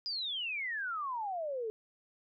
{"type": "exponential sweep", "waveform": "sine", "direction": "down", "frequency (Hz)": [5000, 424], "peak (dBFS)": -34, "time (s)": [0.06, 1.7], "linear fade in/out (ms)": 0, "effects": []}